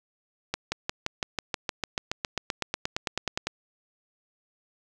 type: accelerating click train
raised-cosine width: 0.2 ms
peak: -10 dBFS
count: 23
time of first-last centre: 0.54-3.47 s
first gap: 180 ms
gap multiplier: 0.97
effects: none